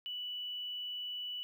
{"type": "tone with hard clipping", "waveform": "triangle", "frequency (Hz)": 2960, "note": "F#7", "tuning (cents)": 0, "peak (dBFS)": -38, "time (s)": [0.06, 1.43], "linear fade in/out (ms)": 0, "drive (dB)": 3, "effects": []}